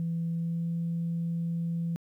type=tone with pitch glide; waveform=sine; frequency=166.8 to 168.06 Hz; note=E3 to E3; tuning=+21 to +34 cents; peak=-27 dBFS; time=0-1.96 s; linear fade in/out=0 ms; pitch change=+13 cents; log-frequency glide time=0.29-0.69 s; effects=tanh soft clip ceiling -24 dBFS + 11-bit